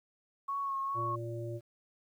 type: tone with vibrato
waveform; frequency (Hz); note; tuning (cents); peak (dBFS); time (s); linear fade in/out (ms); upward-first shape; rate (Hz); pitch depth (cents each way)
sine; 1100; C#6; -14; -32; 0.48-1.16; 10; sine; 2.4; 25
type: harmonic tone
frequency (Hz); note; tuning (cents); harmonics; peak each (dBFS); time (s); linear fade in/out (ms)
116.54; A#2; 0; 1 / 3 / 5; -38 / -41 / -44; 0.94-1.61; 50
effects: 11-bit